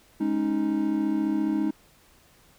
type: chord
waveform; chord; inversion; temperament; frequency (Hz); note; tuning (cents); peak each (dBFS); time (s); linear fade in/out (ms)
triangle; Ab suspended fourth; none; just; 207.7 / 276.9 / 311.5; Ab3 / Db4 / Eb4; 0 / -2 / +2; -27 / -27 / -23; 0.2-1.71; 10
effects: pink hiss -58 dBFS RMS until 2.58 s